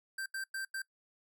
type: tone bursts at uneven times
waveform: square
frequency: 1568 Hz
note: G6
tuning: in tune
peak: -37 dBFS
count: 4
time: 0.18-0.26 / 0.34-0.44 / 0.54-0.65 / 0.74-0.82 s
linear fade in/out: 5 ms
effects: noise-tail reverb RT60 0.1 s tail -20 dB re dry